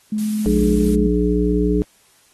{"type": "tone with pitch glide", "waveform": "sine", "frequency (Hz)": [213.2, 211.8], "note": ["G#3", "G#3"], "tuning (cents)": [46, 34], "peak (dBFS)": -18, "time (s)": [0.12, 1.07], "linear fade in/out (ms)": 5, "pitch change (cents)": -12, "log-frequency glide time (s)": [0.75, 0.93]}
{"type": "noise", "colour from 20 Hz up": "blue", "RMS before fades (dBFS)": -34, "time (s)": [0.18, 0.95], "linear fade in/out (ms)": 2}
{"type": "harmonic tone", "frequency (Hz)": 60, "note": "B1", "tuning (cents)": -49, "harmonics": [1, 3, 5, 7], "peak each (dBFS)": [-20, -20, -20, -20], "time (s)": [0.46, 1.82], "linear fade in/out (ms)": 0}
{"effects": ["white hiss -55 dBFS RMS until 2.33 s", "AAC 32 kbps"]}